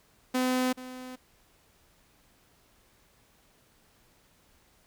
sawtooth tone with echo, 254.6 Hz, C4, 47 cents flat, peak -21 dBFS, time 0.34-0.73 s, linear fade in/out 10 ms, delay 430 ms, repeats 1, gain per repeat -15 dB, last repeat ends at 1.16 s, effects pink hiss -64 dBFS RMS until 4.86 s

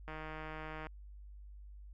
click train, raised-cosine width 0.5 ms, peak -30 dBFS, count 124, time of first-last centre 0.08-0.868 s, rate 156 Hz, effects added 50 Hz sine -49 dBFS peak until 1.93 s

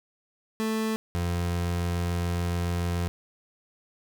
30% pulse tone pair in turn, 220 / 87 Hz, A3 / F2, 0 / -6 cents, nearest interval octave + major third, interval 1606 cents, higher first, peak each -23 dBFS, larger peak neither, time 0.6-0.96 / 1.15-3.08 s, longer second, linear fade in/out 0 ms, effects 10-bit

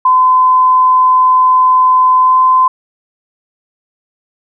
sine tone with pitch glide, 1021 to 1028.1 Hz, C6 to C6, -43 to -31 cents, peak -5 dBFS, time 0.05-2.68 s, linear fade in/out 5 ms, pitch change +12 cents, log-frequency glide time 2.21-2.36 s, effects none

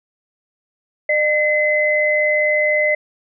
sine tone pair together, 604.3 / 2041 Hz, D5 / C7, +49 / -44 cents, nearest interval octave + major sixth, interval 2107 cents, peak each -17 / -16 dBFS, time 1.09-2.95 s, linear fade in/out 5 ms, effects none

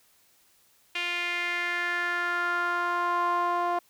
sawtooth tone with band-pass filter sweep, 350 Hz, F4, 4 cents sharp, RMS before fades -28 dBFS, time 0.95-3.79 s, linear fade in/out 5 ms, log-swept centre 2600 to 860 Hz, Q 4, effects white hiss -63 dBFS RMS until 3.89 s

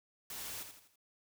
white noise with echo, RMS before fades -44 dBFS, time 0.3-0.63 s, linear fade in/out 2 ms, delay 82 ms, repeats 4, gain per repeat -7 dB, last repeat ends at 0.958 s, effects none

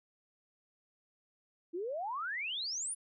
sine exponential sweep, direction up, 323.8 to 10200 Hz, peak -35 dBFS, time 1.73-2.95 s, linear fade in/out 20 ms, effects none

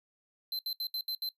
square tone bursts at uneven times, 4088 Hz, C8, 41 cents flat, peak -33 dBFS, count 6, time 0.52-0.59 / 0.66-0.73 / 0.8-0.87 / 0.94-1.01 / 1.08-1.15 / 1.22-1.29 s, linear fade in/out 2 ms, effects noise-tail reverb RT60 0.1 s tail -18 dB re dry

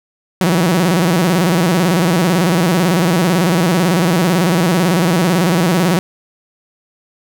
sawtooth tone with vibrato, 174.61 Hz, F3, in tune, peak -7 dBFS, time 0.41-5.99 s, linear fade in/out 0 ms, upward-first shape square, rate 18 Hz, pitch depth 120 cents each way, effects none

